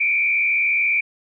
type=tone with frequency modulation; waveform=sine; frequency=2348 Hz; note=D7; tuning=1 cent flat; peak=-16 dBFS; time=0-1.01 s; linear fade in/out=10 ms; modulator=74.5 Hz; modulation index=1.2; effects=none